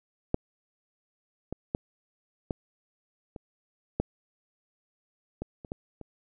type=clicks; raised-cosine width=2 ms; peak=-10 / -20 / -14 / -16 / -26 / -12 / -20 / -29 / -21 / -28 dBFS; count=10; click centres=0.344 / 1.526 / 1.749 / 2.508 / 3.362 / 4 / 5.42 / 5.648 / 5.719 / 6.013 s; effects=none